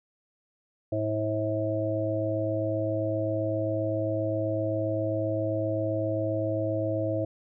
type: harmonic tone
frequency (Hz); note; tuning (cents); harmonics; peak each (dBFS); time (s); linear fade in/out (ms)
107.6; A2; -38; 1 / 3 / 5 / 6; -31 / -31 / -31 / -31; 0.92-7.25; 5
effects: none